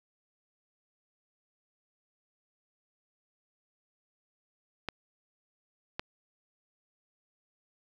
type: clicks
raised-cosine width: 0.3 ms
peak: -17 dBFS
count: 2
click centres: 4.887 / 5.995 s
effects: 8-bit